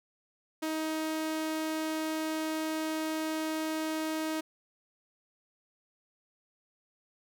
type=tone; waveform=sawtooth; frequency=315.1 Hz; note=D#4; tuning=22 cents sharp; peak=-27 dBFS; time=0.62-4.41 s; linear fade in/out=10 ms; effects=none